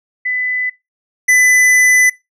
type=tone pair in turn; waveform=sine / square; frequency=2002 / 2002 Hz; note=B6 / B6; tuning=+23 / +23 cents; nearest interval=unison; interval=0 cents; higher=neither; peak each=-15 / -8 dBFS; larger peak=second; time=0.25-0.7 / 1.28-2.1 s; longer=second; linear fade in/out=10 ms; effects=noise-tail reverb RT60 0.2 s tail -20 dB re dry + low-pass 12000 Hz 12 dB/octave